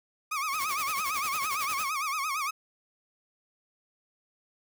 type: tone with vibrato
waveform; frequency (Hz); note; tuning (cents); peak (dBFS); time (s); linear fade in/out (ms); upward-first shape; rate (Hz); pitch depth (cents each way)
30% pulse; 1174.7; D6; 0; -26; 0.31-2.51; 10; sine; 8.8; 150
type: noise with tremolo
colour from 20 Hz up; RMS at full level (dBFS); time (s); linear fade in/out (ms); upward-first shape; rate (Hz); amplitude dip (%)
white; -36; 0.51-1.9; 50; sine; 11; 80
effects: none